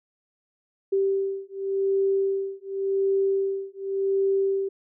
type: beating tone pair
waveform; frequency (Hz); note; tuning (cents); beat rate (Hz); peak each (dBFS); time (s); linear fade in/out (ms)
sine; 389.8 / 390.69; G4 / G4; -10 / -6; 0.89; -25; 0.92-4.69; 10
effects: none